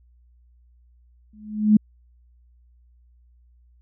sine tone with exponential growth, 212.5 Hz, G#3, 40 cents sharp, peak -8 dBFS, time 1.33-1.77 s, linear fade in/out 5 ms, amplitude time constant 94 ms, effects added 60 Hz sine -53 dBFS peak until 3.81 s

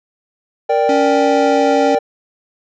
triangle chord, G minor, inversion first, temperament equal, 466.2 / 587.3 / 784 Hz, Bb4 / D5 / G5, 0 / 0 / 0 cents, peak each -14 dBFS, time 0.69-1.99 s, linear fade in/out 10 ms
square tone with pitch glide, 280 to 278.2 Hz, C#4 to C#4, +18 to +6 cents, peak -17 dBFS, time 0.89-1.95 s, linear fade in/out 2 ms, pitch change -12 cents, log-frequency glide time 1.2-1.8 s
effects resampled to 16000 Hz

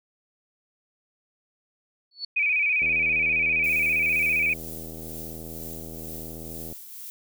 sine tone with exponential growth, 4435 Hz, C#8, in tune, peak -26 dBFS, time 2.11-2.25 s, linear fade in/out 5 ms, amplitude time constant 29 ms
sine tone with vibrato, 2399 Hz, D7, 36 cents sharp, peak -20 dBFS, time 2.36-4.54 s, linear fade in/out 10 ms, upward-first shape square, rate 15 Hz, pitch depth 67 cents each way
click train, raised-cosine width 2 ms, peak -27 dBFS, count 317, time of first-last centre 2.82-6.726 s, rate 80.9 Hz
violet noise with tremolo, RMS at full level -38 dBFS, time 3.64-7.1 s, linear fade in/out 0 ms, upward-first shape triangle, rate 2.1 Hz, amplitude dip 50%
effects none

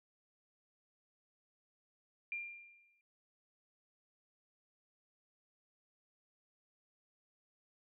sine tone with exponential decay, 2390 Hz, D7, 30 cents sharp, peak -36 dBFS, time 2.32-3.01 s, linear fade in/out 1 ms, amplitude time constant 150 ms, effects none

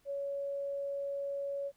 sine tone, 560 Hz, C#5, 18 cents sharp, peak -34 dBFS, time 0.05-1.72 s, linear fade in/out 50 ms, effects pink hiss -71 dBFS RMS until 1.76 s

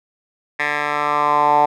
10% pulse tone with band-pass filter sweep, 147.6 Hz, D3, 9 cents sharp, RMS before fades -17 dBFS, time 0.59-1.66 s, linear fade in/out 10 ms, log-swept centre 1800 to 830 Hz, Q 4.8, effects none

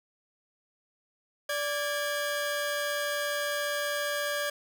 sawtooth tone pair together, 583 / 1634.3 Hz, D5 / G#6, -13 / -28 cents, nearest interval octave + tritone, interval 1785 cents, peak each -27 / -29 dBFS, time 1.49-4.5 s, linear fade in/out 5 ms, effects none

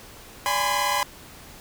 sawtooth tone cluster, 578 / 824 / 995 / 1034 Hz, D5 / G#5 / B5 / C6, -28 / -14 / +13 / -21 cents, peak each -28 / -23 / -22 / -23 dBFS, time 0.46-1.03 s, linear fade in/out 0 ms, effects pink hiss -45 dBFS RMS until 1.6 s

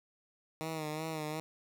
10% pulse tone with vibrato, 156.4 Hz, D#3, 9 cents sharp, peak -28 dBFS, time 0.61-1.4 s, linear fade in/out 0 ms, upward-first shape sine, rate 2.7 Hz, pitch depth 52 cents each way, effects none

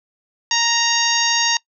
harmonic tone, 932.3 Hz, A#5, in tune, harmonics 1 / 2 / 3 / 4 / 5 / 6 / 7, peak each -23 / -23 / -23 / -23 / -23 / -23 / -23 dBFS, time 0.51-1.57 s, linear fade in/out 2 ms, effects noise-tail reverb RT60 0.1 s tail -23 dB re dry

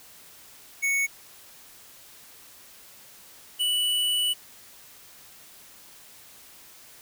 square tone pair in turn, 2217 / 2959 Hz, C#7 / F#7, 0 / -1 cents, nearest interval perfect fourth, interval 499 cents, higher second, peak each -23 dBFS, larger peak neither, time 0.82-1.07 / 3.59-4.34 s, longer second, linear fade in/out 20 ms, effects white hiss -50 dBFS RMS until 7.01 s

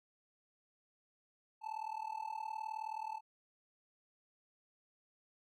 triangle tone with amplitude modulation, 875 Hz, A5, 10 cents flat, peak -34 dBFS, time 1.61-3.21 s, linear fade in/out 50 ms, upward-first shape sine, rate 39.1 Hz, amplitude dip 90%, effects none

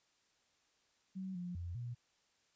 sine tone with pitch steps, 189.1 / 177.2 / 86.8 / 120.5 Hz, F#3 / F3 / F2 / B2, +38 / +25 / -10 / -42 cents, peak -40 dBFS, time 1.15-1.95 s, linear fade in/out 20 ms, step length 200 ms, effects white hiss -75 dBFS RMS until 2.55 s + resampled to 16000 Hz

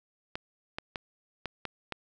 clicks, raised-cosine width 0.3 ms, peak -18 dBFS, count 6, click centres 0.355 / 0.785 / 0.958 / 1.457 / 1.653 / 1.923 s, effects none

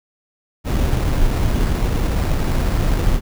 brown noise with sample-and-hold, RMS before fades -17 dBFS, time 0.64-3.21 s, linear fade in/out 50 ms, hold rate 3150 Hz, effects none

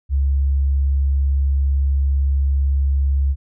sine tone, 68.9 Hz, C#2, 10 cents flat, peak -14 dBFS, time 0.09-3.36 s, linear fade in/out 50 ms, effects none

